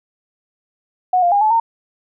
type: tone with pitch steps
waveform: sine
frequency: 733 / 699 / 811 / 863 / 915 Hz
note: F#5 / F5 / G#5 / A5 / A#5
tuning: -16 / +1 / -41 / -34 / -32 cents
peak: -11 dBFS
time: 1.13-1.6 s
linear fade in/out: 5 ms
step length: 94 ms
effects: none